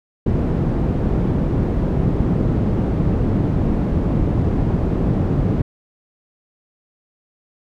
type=low-pass noise; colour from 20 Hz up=white; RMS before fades=-18 dBFS; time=0.26-5.62 s; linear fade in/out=5 ms; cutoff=220 Hz; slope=12 dB/octave; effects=none